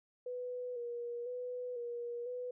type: tone with vibrato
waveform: sine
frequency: 486.2 Hz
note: B4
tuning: 27 cents flat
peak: -38 dBFS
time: 0.26-2.51 s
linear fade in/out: 5 ms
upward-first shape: square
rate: 1 Hz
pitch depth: 34 cents each way
effects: none